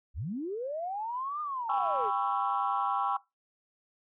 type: linear two-way sweep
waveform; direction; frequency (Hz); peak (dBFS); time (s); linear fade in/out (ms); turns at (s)
sine; up then down; 46.12 to 1227 to 372.2; -32; 0.14-2.11; 50; 1.41
type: chord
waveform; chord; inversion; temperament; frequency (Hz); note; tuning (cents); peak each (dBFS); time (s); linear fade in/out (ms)
sine; C# half-diminished seventh; second; just; 798.3 / 997.9 / 1108.7 / 1330.5; G5 / B5 / C#6 / E6; +31 / +18 / 0 / +16; -31 / -34 / -31 / -34; 1.69-3.17; 5
effects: noise-tail reverb RT60 0.2 s tail -20 dB re dry + tanh soft clip ceiling -19 dBFS